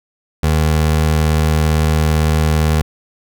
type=tone; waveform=25% pulse; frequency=77.8 Hz; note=D#2; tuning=in tune; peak=-8 dBFS; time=0.43-2.82 s; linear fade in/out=5 ms; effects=none